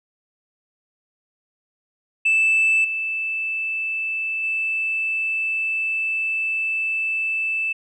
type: tone with level steps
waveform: sine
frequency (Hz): 2637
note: E7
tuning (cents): 0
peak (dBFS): -13 / -22 / -20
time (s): 2.25-7.73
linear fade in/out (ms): 10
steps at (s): 2.84 / 4.43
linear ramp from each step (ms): 10
effects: tanh soft clip ceiling -12 dBFS